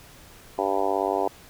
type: harmonic tone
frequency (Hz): 98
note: G2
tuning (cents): 0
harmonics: 3 / 4 / 5 / 6 / 7 / 8 / 9 / 10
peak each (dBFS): -33 / -28 / -31 / -31 / -28 / -30 / -31 / -34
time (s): 0.58-1.28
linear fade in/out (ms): 5
effects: pink hiss -49 dBFS RMS until 1.49 s